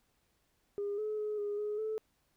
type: tone with pitch steps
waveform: sine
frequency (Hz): 406.5 / 427.6 / 423.3 / 411.5 / 419.4 / 435.6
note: G#4 / A4 / G#4 / G#4 / G#4 / A4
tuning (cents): -37 / -49 / +33 / -16 / +17 / -17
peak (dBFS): -32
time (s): 0.78-1.98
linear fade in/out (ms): 0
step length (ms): 200
effects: tanh soft clip ceiling -29 dBFS + pink hiss -75 dBFS RMS until 2.36 s